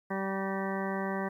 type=harmonic tone with a mistuned harmonic; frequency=193.5 Hz; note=G3; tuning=22 cents flat; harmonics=1 / 2 / 3 / 4 / 5 / 6 / 8 / 9 / 10; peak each=-34 / -37 / -39 / -40 / -41 / -42 / -43 / -44 / -44 dBFS; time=0.1-1.29 s; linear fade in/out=10 ms; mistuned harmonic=9; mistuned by=+49 cents; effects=11-bit